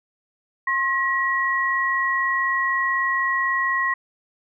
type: tone pair together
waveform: sine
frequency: 1069.7 / 1908 Hz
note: C6 / A#6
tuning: +38 / +40 cents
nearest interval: minor seventh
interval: 1002 cents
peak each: -23 / -21 dBFS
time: 0.67-3.94 s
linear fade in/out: 5 ms
effects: none